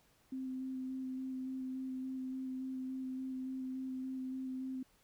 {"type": "tone with vibrato", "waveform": "sine", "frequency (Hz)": 260.4, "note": "C4", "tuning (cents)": -8, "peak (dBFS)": -38, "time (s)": [0.32, 4.83], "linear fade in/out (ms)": 5, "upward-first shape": "square", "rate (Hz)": 3.5, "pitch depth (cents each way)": 10, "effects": ["pink hiss -70 dBFS RMS until 5.03 s"]}